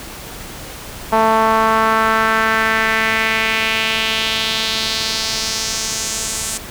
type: tone with band-pass filter sweep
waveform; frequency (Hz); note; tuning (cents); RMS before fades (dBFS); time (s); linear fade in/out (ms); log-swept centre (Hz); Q
sawtooth; 221.7; A3; +13; -17; 1.12-6.58; 10; 890 to 8300; 2.3
effects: pink hiss -32 dBFS RMS until 6.7 s